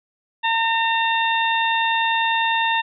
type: harmonic tone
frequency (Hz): 910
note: A#5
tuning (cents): -42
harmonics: 1 / 2 / 3 / 4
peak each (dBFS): -20 / -23 / -25 / -26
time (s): 0.43-2.82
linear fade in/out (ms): 20
effects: none